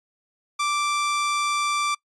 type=tone; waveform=sawtooth; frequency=1173 Hz; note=D6; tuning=2 cents flat; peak=-18 dBFS; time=0.59-1.95 s; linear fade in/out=10 ms; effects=noise-tail reverb RT60 0.1 s tail -24 dB re dry + resampled to 22050 Hz